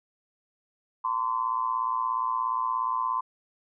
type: tone with amplitude modulation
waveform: sine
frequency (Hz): 1028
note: C6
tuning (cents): -31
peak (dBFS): -21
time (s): 1.04-3.21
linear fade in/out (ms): 10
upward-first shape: sine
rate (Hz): 117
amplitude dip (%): 85
effects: none